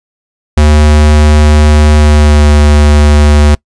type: tone with pitch glide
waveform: square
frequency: 75.3 to 73.96 Hz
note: D2 to D2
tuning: +44 to +13 cents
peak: -3 dBFS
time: 0.57-3.55 s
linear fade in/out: 5 ms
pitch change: -31 cents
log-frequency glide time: 1.96-2.49 s
effects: noise-tail reverb RT60 0.1 s tail -25 dB re dry + resampled to 22050 Hz